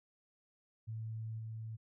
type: tone with level steps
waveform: sine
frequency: 111.2 Hz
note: A2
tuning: 19 cents sharp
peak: -39 / -41 dBFS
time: 0.87-1.77 s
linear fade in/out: 20 ms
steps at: 1.38 s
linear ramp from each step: 20 ms
effects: none